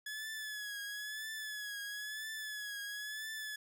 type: tone with vibrato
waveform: sawtooth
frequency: 1700 Hz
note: G#6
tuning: 40 cents sharp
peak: -37 dBFS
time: 0.06-3.56 s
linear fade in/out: 5 ms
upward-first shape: triangle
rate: 1 Hz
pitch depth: 66 cents each way
effects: none